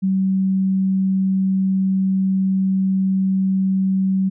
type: tone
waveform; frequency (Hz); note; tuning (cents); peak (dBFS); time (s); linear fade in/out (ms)
sine; 190.8; G3; -47; -15; 0.02-4.3; 20
effects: none